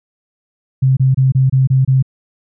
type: tone bursts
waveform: sine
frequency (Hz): 132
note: C3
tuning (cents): +16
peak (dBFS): -8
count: 7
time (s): 0.82-2.026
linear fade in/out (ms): 10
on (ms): 150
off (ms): 26
effects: none